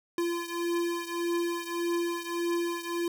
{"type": "beating tone pair", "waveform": "square", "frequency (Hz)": [342.4, 344.1], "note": ["F4", "F4"], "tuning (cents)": [-34, -26], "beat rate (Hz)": 1.7, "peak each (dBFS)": [-31, -34], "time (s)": [0.18, 3.08], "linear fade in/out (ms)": 2, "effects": []}